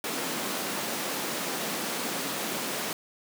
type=high-pass noise; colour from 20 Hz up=pink; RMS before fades=-32 dBFS; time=0.04-2.93 s; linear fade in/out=2 ms; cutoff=190 Hz; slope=24 dB/octave; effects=none